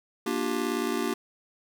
square chord, G minor seventh, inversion first, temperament just, 235.2 / 294 / 352.8 / 392 Hz, Bb3 / D4 / F4 / G4, +16 / +2 / +18 / 0 cents, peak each -33 dBFS, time 0.26-1.14 s, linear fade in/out 5 ms, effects none

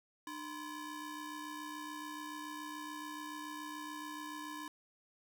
30% pulse ring-modulated tone, 671 Hz, E5, 31 cents sharp, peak -37 dBFS, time 0.27-4.68 s, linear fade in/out 2 ms, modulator 369 Hz, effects none

